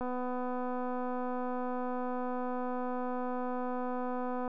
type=click train; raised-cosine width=1 ms; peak=-24 dBFS; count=1118; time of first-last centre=0.01-4.478 s; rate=250 Hz; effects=none